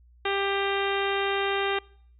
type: harmonic tone with a mistuned harmonic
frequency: 395.5 Hz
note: G4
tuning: 15 cents sharp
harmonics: 1 / 2 / 3 / 4 / 5 / 6 / 7 / 8 / 9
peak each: -28 / -31 / -33 / -34 / -35 / -36 / -36 / -37 / -38 dBFS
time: 0.25-1.79 s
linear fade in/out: 5 ms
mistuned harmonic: 9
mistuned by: +60 cents
effects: noise-tail reverb RT60 0.6 s tail -25 dB re dry + added 60 Hz sine -53 dBFS peak until 2.19 s